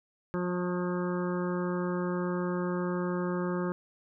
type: harmonic tone with a mistuned harmonic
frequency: 178.5 Hz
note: F3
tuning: 38 cents sharp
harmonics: 1 / 2 / 3 / 5 / 6 / 7 / 8 / 9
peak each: -31 / -33 / -38 / -43 / -43 / -42 / -49 / -45 dBFS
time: 0.34-3.72 s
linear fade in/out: 0 ms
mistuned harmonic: 6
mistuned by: +21 cents
effects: none